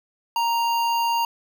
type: tone with notch filter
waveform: square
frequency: 932.3 Hz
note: A#5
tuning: in tune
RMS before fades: -22 dBFS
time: 0.36-1.25 s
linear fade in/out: 2 ms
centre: 8700 Hz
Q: 1.2
effects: none